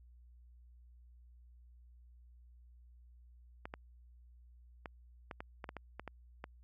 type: clicks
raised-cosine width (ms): 0.5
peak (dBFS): -28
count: 11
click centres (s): 3.655 / 3.739 / 4.858 / 5.312 / 5.405 / 5.642 / 5.691 / 5.767 / 5.996 / 6.077 / 6.441
effects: added 60 Hz sine -57 dBFS peak until 6.63 s